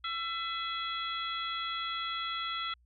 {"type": "harmonic tone with a mistuned harmonic", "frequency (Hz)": 670, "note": "E5", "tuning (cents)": 28, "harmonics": [2, 3, 4, 5, 6], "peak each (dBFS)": [-36, -42, -46, -37, -47], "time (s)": [0.04, 2.74], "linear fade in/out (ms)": 5, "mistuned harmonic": 4, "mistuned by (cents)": -70, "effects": ["added 60 Hz sine -62 dBFS peak until 2.85 s"]}